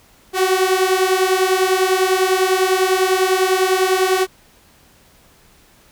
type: beating tone pair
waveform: sawtooth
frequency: 370 / 380 Hz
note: F#4 / F#4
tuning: 0 / +46 cents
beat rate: 10 Hz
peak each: -13 dBFS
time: 0.33-4.27 s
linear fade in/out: 50 ms
effects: pink hiss -51 dBFS RMS until 5.91 s